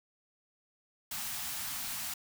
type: band-stop noise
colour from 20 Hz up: white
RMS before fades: -38 dBFS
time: 1.11-2.14 s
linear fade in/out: 5 ms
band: 270 to 660 Hz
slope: 48 dB/octave
effects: none